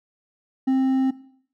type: tone with hard clipping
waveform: triangle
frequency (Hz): 263.7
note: C4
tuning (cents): +14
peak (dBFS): -18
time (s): 0.67-1.11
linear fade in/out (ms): 10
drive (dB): 7
effects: noise-tail reverb RT60 0.6 s tail -18 dB re dry